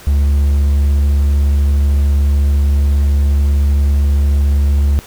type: tone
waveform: triangle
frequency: 71 Hz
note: C#2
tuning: 42 cents sharp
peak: -7 dBFS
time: 0.07-4.99 s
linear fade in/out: 0 ms
effects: pink hiss -37 dBFS RMS until 5.06 s